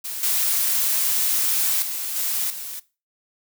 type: noise with level steps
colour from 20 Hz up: blue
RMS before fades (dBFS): -30 / -21 / -28 / -24 / -33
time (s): 0.04-2.8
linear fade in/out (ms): 10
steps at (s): 0.23 / 1.82 / 2.16 / 2.5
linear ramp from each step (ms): 2
effects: noise-tail reverb RT60 0.3 s tail -19 dB re dry